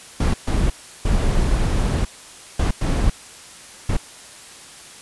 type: noise bursts at uneven times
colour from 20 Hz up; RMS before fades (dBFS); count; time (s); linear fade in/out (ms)
brown; -18; 6; 0.2-0.34 / 0.47-0.7 / 1.05-2.05 / 2.59-2.71 / 2.81-3.1 / 3.89-3.97; 5
effects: white hiss -41 dBFS RMS until 5.01 s + resampled to 24000 Hz